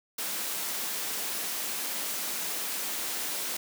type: high-pass noise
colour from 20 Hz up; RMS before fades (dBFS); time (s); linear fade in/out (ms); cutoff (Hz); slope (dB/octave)
white; -33; 0.18-3.57; 5; 180; 24
effects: none